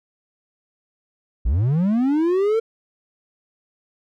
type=linear sweep; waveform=triangle; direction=up; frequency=47.86 to 459.6 Hz; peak=-14 dBFS; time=1.45-2.6 s; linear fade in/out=10 ms; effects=none